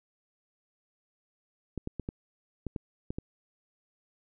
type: clicks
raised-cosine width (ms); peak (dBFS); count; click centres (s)
3; -21; 8; 1.777 / 1.874 / 1.997 / 2.089 / 2.667 / 2.762 / 3.105 / 3.185
effects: none

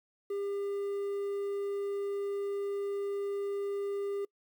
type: tone with quantisation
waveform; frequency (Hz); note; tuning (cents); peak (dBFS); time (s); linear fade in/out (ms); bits
triangle; 401; G4; +39; -30; 0.3-4.25; 5; 10
effects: noise-tail reverb RT60 0.1 s tail -25 dB re dry

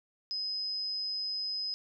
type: tone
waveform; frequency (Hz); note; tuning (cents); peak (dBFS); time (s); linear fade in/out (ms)
sine; 5050; D#8; +25; -32; 0.31-1.74; 0
effects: none

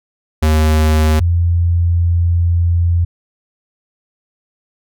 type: tone pair in turn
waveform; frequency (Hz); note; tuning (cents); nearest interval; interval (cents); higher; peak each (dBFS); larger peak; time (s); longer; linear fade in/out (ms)
square / sine; 77.7 / 85.83; D#2 / F2; -2 / -30; major second; 172; second; -10; neither; 0.42-1.2 / 1.2-3.05; second; 10
effects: none

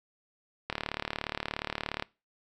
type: click train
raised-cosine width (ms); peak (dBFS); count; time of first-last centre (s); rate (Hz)
0.3; -15; 50; 0.7-2.024; 37
effects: noise-tail reverb RT60 0.3 s tail -23 dB re dry

